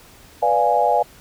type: chord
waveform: sine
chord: B diminished seventh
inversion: none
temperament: equal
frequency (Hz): 493.9 / 587.3 / 698.5 / 830.6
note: B4 / D5 / F5 / Ab5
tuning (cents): 0 / 0 / 0 / 0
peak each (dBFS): -22 / -21 / -19 / -18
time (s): 0.42-1.03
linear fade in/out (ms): 10
effects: pink hiss -47 dBFS RMS until 1.2 s